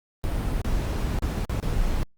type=noise with dropouts; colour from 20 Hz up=brown; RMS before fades=-25 dBFS; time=0.24-2.03 s; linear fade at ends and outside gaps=0 ms; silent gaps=0.615-0.647 / 1.187-1.223 / 1.45-1.496 / 1.6-1.627 s; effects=Opus 32 kbps